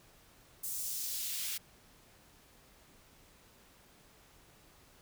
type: noise with high-pass filter sweep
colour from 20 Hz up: white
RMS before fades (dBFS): -38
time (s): 0.63-1.58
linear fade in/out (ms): 10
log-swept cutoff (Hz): 8300 to 2200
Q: 1
effects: pink hiss -62 dBFS RMS until 5.01 s